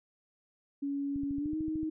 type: tone with pitch glide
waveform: sine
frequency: 281.1 to 313.7 Hz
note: C#4 to D#4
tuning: +24 to +14 cents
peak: -31 dBFS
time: 0.82-1.9 s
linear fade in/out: 10 ms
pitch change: +190 cents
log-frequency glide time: 1.36-1.56 s
type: click train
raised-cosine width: 5 ms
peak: -31 dBFS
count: 10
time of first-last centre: 1.16-1.832 s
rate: 13.4 Hz
effects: none